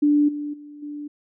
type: tone with level steps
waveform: sine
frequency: 293.7 Hz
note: D4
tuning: in tune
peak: -14 / -26 / -38 / -30 dBFS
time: 0.02-1.08 s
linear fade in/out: 10 ms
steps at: 0.28 / 0.53 / 0.82 s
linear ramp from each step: 10 ms
effects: none